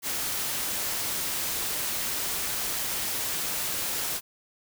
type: noise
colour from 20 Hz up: white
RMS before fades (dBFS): -30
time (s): 0.02-4.21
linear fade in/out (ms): 50
effects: none